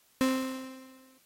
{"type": "tone with exponential decay", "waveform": "35% pulse", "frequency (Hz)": 261.6, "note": "C4", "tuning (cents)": 0, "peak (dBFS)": -20, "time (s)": [0.21, 1.18], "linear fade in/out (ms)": 0, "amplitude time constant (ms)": 210, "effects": ["white hiss -65 dBFS RMS until 1.25 s", "AAC 48 kbps"]}